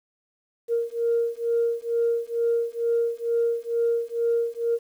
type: beating tone pair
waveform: sine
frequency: 465.5 / 467.7 Hz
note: A#4 / A#4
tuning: -2 / +6 cents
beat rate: 2.2 Hz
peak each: -24 dBFS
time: 0.68-4.79 s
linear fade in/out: 50 ms
effects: tanh soft clip ceiling -14 dBFS + 9-bit